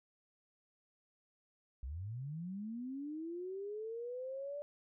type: linear sweep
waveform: sine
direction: up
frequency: 58.27 to 587.3 Hz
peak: -40 dBFS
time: 1.83-4.62 s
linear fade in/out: 0 ms
effects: none

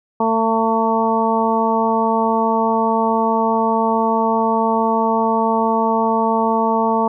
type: harmonic tone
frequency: 224.7 Hz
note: A3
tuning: 37 cents sharp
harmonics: 1 / 2 / 3 / 4 / 5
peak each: -20 / -21 / -22 / -18 / -23 dBFS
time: 0.2-7.08 s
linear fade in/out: 5 ms
effects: none

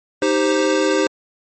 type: chord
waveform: square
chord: C minor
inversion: first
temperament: equal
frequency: 311.1 / 392 / 523.3 Hz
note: Eb4 / G4 / C5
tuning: 0 / 0 / 0 cents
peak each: -20 dBFS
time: 0.22-1.07 s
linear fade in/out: 2 ms
effects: MP3 32 kbps

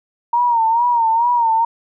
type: tone with vibrato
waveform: sine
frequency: 932 Hz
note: A#5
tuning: 1 cent flat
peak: -12 dBFS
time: 0.33-1.65 s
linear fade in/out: 5 ms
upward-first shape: sine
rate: 2.3 Hz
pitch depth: 77 cents each way
effects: none

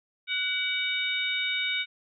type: harmonic tone with a mistuned harmonic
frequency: 740 Hz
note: F#5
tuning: in tune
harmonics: 2 / 3 / 4 / 5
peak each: -35 / -29 / -34 / -31 dBFS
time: 0.27-1.86 s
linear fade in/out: 50 ms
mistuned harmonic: 3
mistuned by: +46 cents
effects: none

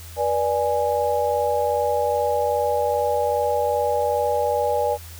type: chord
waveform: sine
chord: G# diminished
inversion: first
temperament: equal with one note detuned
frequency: 484.8 / 587.3 / 830.6 Hz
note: B4 / D5 / G#5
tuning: -32 / 0 / 0 cents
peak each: -23 dBFS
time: 0.16-4.98 s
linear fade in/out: 50 ms
effects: added 83 Hz sine -38 dBFS peak until 5.19 s + white hiss -43 dBFS RMS until 5.19 s

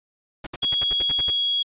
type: noise bursts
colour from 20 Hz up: pink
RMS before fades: -32 dBFS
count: 10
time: 0.44-1.304 s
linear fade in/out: 5 ms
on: 27 ms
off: 66 ms
type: tone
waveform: sine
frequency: 3322 Hz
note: G#7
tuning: in tune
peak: -19 dBFS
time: 0.62-1.63 s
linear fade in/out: 10 ms
effects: resampled to 8000 Hz

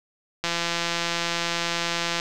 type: click train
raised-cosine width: 0.2 ms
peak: -8 dBFS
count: 300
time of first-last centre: 0.44-2.199 s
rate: 170 Hz
effects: none

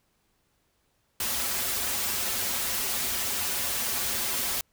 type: noise with comb filter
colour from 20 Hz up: white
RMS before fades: -29 dBFS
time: 1.2-4.61 s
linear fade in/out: 2 ms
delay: 6.5 ms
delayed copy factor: -0.9
effects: pink hiss -71 dBFS RMS until 4.72 s

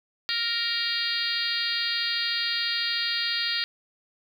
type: harmonic tone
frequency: 466.2 Hz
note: A#4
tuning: in tune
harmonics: 3 / 4 / 5 / 6 / 7 / 8 / 9 / 10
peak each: -36 / -32 / -37 / -35 / -35 / -32 / -31 / -31 dBFS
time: 0.29-3.64 s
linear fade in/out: 0 ms
effects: 9-bit

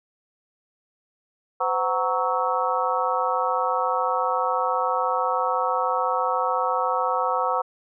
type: harmonic tone with a mistuned harmonic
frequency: 186 Hz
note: F#3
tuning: 9 cents sharp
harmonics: 3 / 4 / 5 / 6 / 7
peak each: -27 / -27 / -27 / -27 / -27 dBFS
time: 1.6-7.62 s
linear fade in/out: 10 ms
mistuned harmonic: 3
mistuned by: -150 cents
effects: none

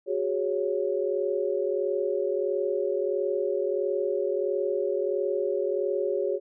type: chord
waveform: sine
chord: F# suspended second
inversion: none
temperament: equal with one note detuned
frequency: 370 / 411.5 / 554.4 Hz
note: F#4 / G#4 / C#5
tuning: 0 / -16 / 0 cents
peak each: -29 / -28 / -29 dBFS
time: 0.06-6.4 s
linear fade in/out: 50 ms
effects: none

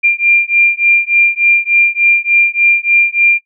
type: beating tone pair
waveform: sine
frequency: 2387 / 2390.4 Hz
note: D7 / D7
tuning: +28 / +30 cents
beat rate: 3.4 Hz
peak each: -11 dBFS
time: 0.03-3.39 s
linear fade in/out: 20 ms
effects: noise-tail reverb RT60 0.1 s tail -18 dB re dry

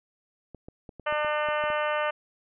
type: clicks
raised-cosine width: 2 ms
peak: -29 dBFS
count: 9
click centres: 0.547 / 0.685 / 0.892 / 0.997 / 1.125 / 1.247 / 1.487 / 1.639 / 1.702 s
type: harmonic tone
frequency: 300 Hz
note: D4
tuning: 37 cents sharp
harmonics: 2 / 3 / 4 / 5 / 6 / 7 / 8 / 9 / 10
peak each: -28 / -33 / -31 / -34 / -36 / -39 / -42 / -39 / -41 dBFS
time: 1.06-2.11 s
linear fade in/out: 10 ms
effects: none

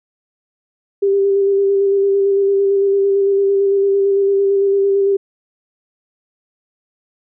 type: tone with vibrato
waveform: sine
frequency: 395.5 Hz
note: G4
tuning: 15 cents sharp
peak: -11 dBFS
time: 1.02-5.17 s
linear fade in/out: 10 ms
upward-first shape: square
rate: 8.9 Hz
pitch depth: 15 cents each way
effects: none

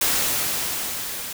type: noise with level ramp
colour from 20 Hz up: white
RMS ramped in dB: -20 to -32 dBFS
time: 0.01-1.33 s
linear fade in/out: 5 ms
effects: none

